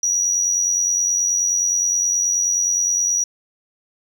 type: tone with amplitude modulation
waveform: sine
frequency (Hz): 5800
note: F#8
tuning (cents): -35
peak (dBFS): -12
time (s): 0.03-3.24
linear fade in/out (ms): 5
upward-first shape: sine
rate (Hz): 89.5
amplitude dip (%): 55
effects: tanh soft clip ceiling -13 dBFS + 8-bit